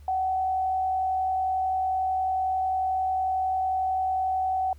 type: tone with frequency modulation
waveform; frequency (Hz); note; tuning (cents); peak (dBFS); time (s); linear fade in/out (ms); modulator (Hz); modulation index
sine; 754; F#5; +32; -23; 0.08-4.73; 2; 51.1; 0.26
effects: added 73 Hz sine -45 dBFS peak until 4.78 s + pink hiss -63 dBFS RMS until 4.78 s